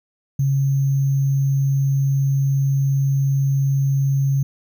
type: tone with sample-and-hold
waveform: sine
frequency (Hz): 137.1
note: C#3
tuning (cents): -19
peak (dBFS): -15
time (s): 0.39-4.43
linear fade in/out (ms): 5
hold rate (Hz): 6300
effects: none